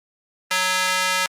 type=tone with high-pass filter; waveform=square; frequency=185 Hz; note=F#3; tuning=in tune; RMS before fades=-21 dBFS; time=0.51-1.26 s; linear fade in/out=0 ms; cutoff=1400 Hz; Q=0.9; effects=low-pass 11000 Hz 12 dB/octave + Opus 32 kbps